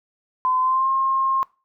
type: tone with pitch glide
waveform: sine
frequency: 1023 to 1067.7 Hz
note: C6 to C6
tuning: -39 to +35 cents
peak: -17 dBFS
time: 0.45-1.43 s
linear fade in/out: 0 ms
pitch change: +74 cents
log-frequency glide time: 0.6-0.89 s
effects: noise-tail reverb RT60 0.3 s tail -22 dB re dry